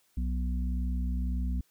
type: harmonic tone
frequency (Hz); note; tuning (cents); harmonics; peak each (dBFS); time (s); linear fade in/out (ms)
61.8; B1; +2; 1 / 3 / 4; -28 / -38 / -40; 0.17-1.61; 5
effects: white hiss -69 dBFS RMS until 1.7 s